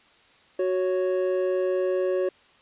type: tone pair together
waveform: triangle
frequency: 370 / 554.4 Hz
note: F#4 / C#5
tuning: 0 / 0 cents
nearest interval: perfect fifth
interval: 700 cents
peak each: -22 / -24 dBFS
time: 0.59-2.29 s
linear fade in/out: 5 ms
effects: white hiss -57 dBFS RMS until 2.61 s + resampled to 8000 Hz